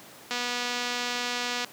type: click train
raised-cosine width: 0.2 ms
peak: -13 dBFS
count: 327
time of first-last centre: 0.31-1.646 s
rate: 244 Hz
effects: pink hiss -48 dBFS RMS until 1.72 s + high-pass 200 Hz 12 dB/octave